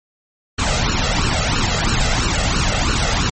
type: noise with flanger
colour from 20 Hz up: pink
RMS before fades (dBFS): -17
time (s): 0.58-3.3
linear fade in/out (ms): 10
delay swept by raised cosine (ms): 0.71 to 1.55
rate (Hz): 3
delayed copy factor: +0.7
effects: MP3 32 kbps